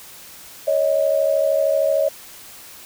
sine tone pair together, 558 / 631.1 Hz, C#5 / D#5, +11 / +24 cents, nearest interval major second, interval 213 cents, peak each -18 dBFS, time 0.67-2.09 s, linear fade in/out 10 ms, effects white hiss -41 dBFS RMS until 2.85 s

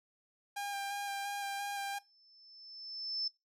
sawtooth tone with vibrato, 802 Hz, G5, 39 cents sharp, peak -33 dBFS, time 0.56-1.99 s, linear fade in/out 10 ms, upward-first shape square, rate 2.9 Hz, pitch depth 13 cents each way
sine tone with exponential growth, 5280 Hz, E8, 2 cents sharp, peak -32 dBFS, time 1.94-3.28 s, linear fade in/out 5 ms, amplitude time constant 290 ms
effects noise-tail reverb RT60 0.2 s tail -19 dB re dry + resampled to 32000 Hz

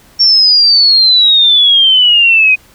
sine exponential sweep, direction down, 5500 to 2489 Hz, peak -4 dBFS, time 0.19-2.56 s, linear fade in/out 20 ms, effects pink hiss -44 dBFS RMS until 2.74 s

